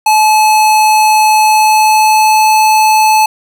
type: tone with pitch glide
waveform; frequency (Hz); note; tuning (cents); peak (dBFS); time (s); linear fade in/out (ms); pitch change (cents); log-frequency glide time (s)
square; 861 to 866; A5 to A5; -38 to -28; -6; 0.06-3.26; 5; +10; 1.42-2.54
effects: none